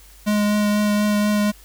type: tone with vibrato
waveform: square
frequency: 208.4 Hz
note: G#3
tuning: 6 cents sharp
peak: -17 dBFS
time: 0.26-1.52 s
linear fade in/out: 20 ms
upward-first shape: triangle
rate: 4.1 Hz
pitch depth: 14 cents each way
effects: added 50 Hz sine -46 dBFS peak until 1.64 s + white hiss -49 dBFS RMS until 1.64 s